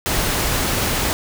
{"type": "noise", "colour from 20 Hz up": "pink", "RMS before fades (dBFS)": -20, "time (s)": [0.06, 1.13], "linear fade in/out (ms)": 0, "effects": []}